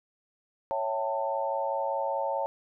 sine chord, A dominant seventh, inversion first, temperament equal with one note detuned, 554.4 / 659.3 / 784 / 894.9 Hz, C#5 / E5 / G5 / A5, 0 / 0 / 0 / +29 cents, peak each -31 / -35 / -36 / -31 dBFS, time 0.71-2.46 s, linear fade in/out 0 ms, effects none

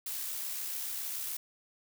blue noise with amplitude modulation, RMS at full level -36 dBFS, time 0.06-1.37 s, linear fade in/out 5 ms, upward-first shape sine, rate 67 Hz, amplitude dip 30%, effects none

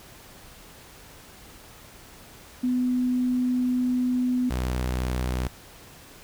sine / sawtooth tone pair in turn, 250.3 / 62.58 Hz, B3 / B1, +23 / +24 cents, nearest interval 2 octaves, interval 2399 cents, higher first, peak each -21 dBFS, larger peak neither, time 2.63-4.5 / 4.5-5.48 s, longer first, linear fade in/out 10 ms, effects pink hiss -48 dBFS RMS until 6.23 s

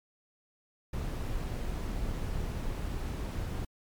brown noise, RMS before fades -34 dBFS, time 0.93-3.65 s, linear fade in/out 5 ms, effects MP3 96 kbps

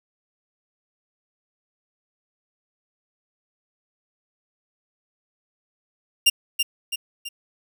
sawtooth tone with echo, 2794 Hz, F7, in tune, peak -9 dBFS, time 6.26-6.3 s, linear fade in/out 10 ms, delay 330 ms, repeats 3, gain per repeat -6 dB, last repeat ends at 7.29 s, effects none

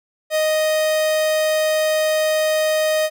45% pulse tone, 622.3 Hz, D#5, in tune, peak -16 dBFS, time 0.3-3.1 s, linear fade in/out 50 ms, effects none

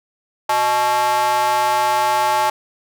square tone with high-pass filter, 123.47 Hz, B2, in tune, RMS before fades -17 dBFS, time 0.49-2.5 s, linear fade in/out 5 ms, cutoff 830 Hz, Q 4.2, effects none

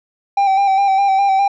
triangle tone with vibrato, 784 Hz, G5, in tune, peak -9 dBFS, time 0.37-1.48 s, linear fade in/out 5 ms, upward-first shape square, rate 4.9 Hz, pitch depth 30 cents each way, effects resampled to 16000 Hz

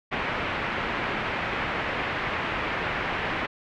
white low-pass noise, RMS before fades -29 dBFS, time 0.11-3.47 s, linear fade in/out 20 ms, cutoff 2400 Hz, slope 24 dB/octave, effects none

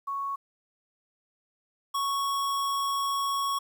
sine / square tone pair in turn, 1108.7 / 1108.7 Hz, C#6 / C#6, 0 / 0 cents, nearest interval unison, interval 0 cents, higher neither, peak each -29 / -27 dBFS, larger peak second, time 0.07-0.36 / 1.94-3.59 s, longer second, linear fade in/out 10 ms, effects 10-bit

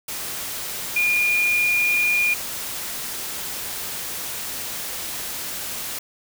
sine tone in noise, 2424 Hz, D#7, 46 cents flat, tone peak -17 dBFS, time 0.96-2.34 s, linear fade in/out 5 ms, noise white, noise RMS -30 dBFS, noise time 0.08-5.99 s, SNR +10 dB, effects none

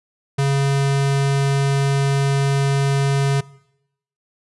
square tone, 138.59 Hz, C#3, in tune, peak -16 dBFS, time 0.38-3.41 s, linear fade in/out 10 ms, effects noise-tail reverb RT60 0.8 s tail -21 dB re dry + resampled to 24000 Hz

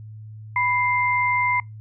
sine tone pair together, 987.8 / 2093 Hz, B5 / C7, 0 / 0 cents, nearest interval octave + minor second, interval 1300 cents, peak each -21 dBFS, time 0.56-1.6 s, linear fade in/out 2 ms, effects noise-tail reverb RT60 0.2 s tail -26 dB re dry + added 108 Hz sine -36 dBFS peak until 1.8 s

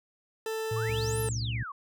40% pulse tone, 442.2 Hz, A4, 9 cents sharp, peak -30 dBFS, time 0.46-1.29 s, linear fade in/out 2 ms
sine tone with pitch glide, 112.1 to 114.52 Hz, A2 to A#2, +33 to -30 cents, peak -30 dBFS, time 0.71-1.63 s, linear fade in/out 5 ms, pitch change +37 cents, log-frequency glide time 1.13-1.2 s
sine exponential two-way sweep, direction up then down, 1061 to 11840 to 1061 Hz, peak -36 dBFS, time 0.76-1.72 s, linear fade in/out 5 ms, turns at 1.21 s
harmonic tone, 65.7 Hz, C2, 8 cents sharp, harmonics 1 / 2 / 3 / 4 / 5, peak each -38 / -44 / -48 / -50 / -56 dBFS, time 0.88-1.64 s, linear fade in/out 10 ms
effects none

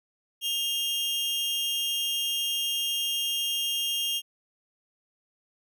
40% pulse tone pair together, 2818 / 3226 Hz, F7 / G7, +15 / +49 cents, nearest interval major second, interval 234 cents, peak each -29 / -28 dBFS, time 0.41-4.22 s, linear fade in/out 50 ms, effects none

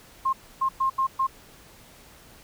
sine tone bursts at uneven times, 1064 Hz, C6, 29 cents sharp, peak -20 dBFS, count 5, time 0.25-0.33 / 0.61-0.69 / 0.8-0.9 / 0.98-1.07 / 1.19-1.27 s, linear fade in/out 10 ms, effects pink hiss -51 dBFS RMS until 2.43 s

